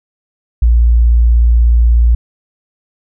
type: tone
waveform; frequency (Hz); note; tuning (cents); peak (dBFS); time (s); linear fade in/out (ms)
sine; 58.27; A#1; 0; -5; 0.62-2.15; 5
effects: none